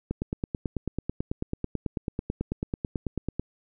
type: click train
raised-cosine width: 3 ms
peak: -15 dBFS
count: 31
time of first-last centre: 0.11-3.396 s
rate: 9.13 Hz
effects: none